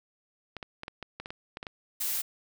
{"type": "clicks", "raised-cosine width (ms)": 0.3, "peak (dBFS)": -22, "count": 11, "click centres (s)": [0.567, 0.628, 0.834, 0.881, 1.027, 1.2, 1.259, 1.305, 1.571, 1.629, 1.668]}
{"type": "noise", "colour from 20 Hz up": "blue", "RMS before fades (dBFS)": -31, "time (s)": [2, 2.22], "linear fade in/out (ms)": 10}
{"effects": []}